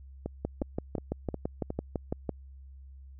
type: two click trains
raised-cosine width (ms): 2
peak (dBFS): -17 / -20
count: 12 / 5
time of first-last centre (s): 0.45-2.293 / 0.26-1.704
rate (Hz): 5.97 / 2.77
effects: added 67 Hz sine -46 dBFS peak until 3.19 s